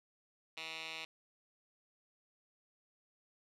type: tone with band-pass filter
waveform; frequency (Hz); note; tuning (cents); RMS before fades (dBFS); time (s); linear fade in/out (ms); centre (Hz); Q
10% pulse; 160.7; E3; -44; -45; 0.57-1.05; 2; 3100; 3.1
effects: none